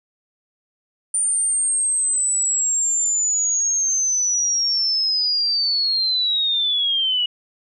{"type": "linear sweep", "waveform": "sine", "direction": "down", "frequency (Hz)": [9120, 2900], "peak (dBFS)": -17, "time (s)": [1.14, 7.26], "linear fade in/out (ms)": 5, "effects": []}